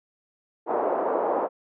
pink band-pass noise, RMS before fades -25 dBFS, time 0.66-1.49 s, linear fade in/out 50 ms, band 380 to 940 Hz, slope 24 dB/octave, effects none

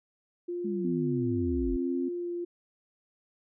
sine tone with vibrato, 349.2 Hz, F4, in tune, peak -31 dBFS, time 0.48-2.45 s, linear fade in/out 10 ms, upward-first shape sine, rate 2 Hz, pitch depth 9 cents each way
sine linear sweep, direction down, 213.7 to 38.89 Hz, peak -31 dBFS, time 0.64-1.77 s, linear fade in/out 10 ms
sine tone with pitch glide, 254.7 to 264.8 Hz, C4 to C4, -46 to +21 cents, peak -29 dBFS, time 0.84-2.09 s, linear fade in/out 10 ms, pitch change +67 cents, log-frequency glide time 1.27-1.68 s
effects none

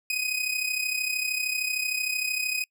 sawtooth tone with amplitude modulation, 2506 Hz, D#7, 12 cents sharp, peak -20 dBFS, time 0.1-2.64 s, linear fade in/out 2 ms, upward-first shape sine, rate 33.1 Hz, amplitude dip 65%, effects noise-tail reverb RT60 0.1 s tail -26 dB re dry

